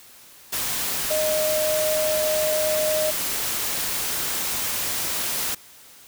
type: tone in noise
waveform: sine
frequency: 618 Hz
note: D#5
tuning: 12 cents flat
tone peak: -21 dBFS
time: 1.1-3.11 s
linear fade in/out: 10 ms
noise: white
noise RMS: -26 dBFS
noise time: 0.52-5.55 s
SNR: +2 dB
effects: white hiss -48 dBFS RMS until 6.07 s